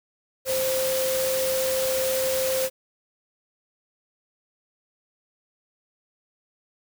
sine tone in noise, 523.3 Hz, C5, in tune, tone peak -23 dBFS, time 0.45-2.7 s, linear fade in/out 50 ms, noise white, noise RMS -29 dBFS, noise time 0.45-2.7 s, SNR +3 dB, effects none

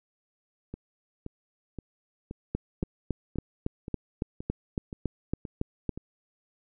two click trains, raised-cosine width 3 ms, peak -15 / -24 dBFS, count 13 / 11, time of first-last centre 2.55-5.893 / 0.74-5.976 s, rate 3.59 / 1.91 Hz, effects none

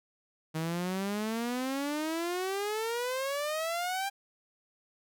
sawtooth exponential sweep, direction up, 156.5 to 801 Hz, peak -27 dBFS, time 0.54-4.1 s, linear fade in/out 20 ms, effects none

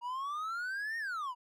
triangle exponential two-way sweep, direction up then down, 944 to 1864.7 to 944 Hz, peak -33 dBFS, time 0.01-1.35 s, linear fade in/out 50 ms, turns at 0.98 s, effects none

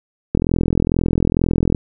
click train, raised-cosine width 3 ms, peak -3 dBFS, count 60, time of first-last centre 0.35-1.748 s, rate 42.2 Hz, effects none

